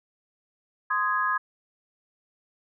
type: chord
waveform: sine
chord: Ab major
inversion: first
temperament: just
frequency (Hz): 1038.3 / 1245.9 / 1661.2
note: C6 / Eb6 / Ab6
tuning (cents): -14 / +2 / 0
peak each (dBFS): -27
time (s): 0.9-1.38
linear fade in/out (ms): 10
effects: none